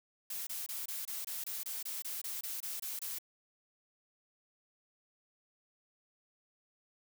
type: noise bursts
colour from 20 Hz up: blue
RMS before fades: -40 dBFS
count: 15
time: 0.3-3.186 s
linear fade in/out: 5 ms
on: 170 ms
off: 24 ms
effects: none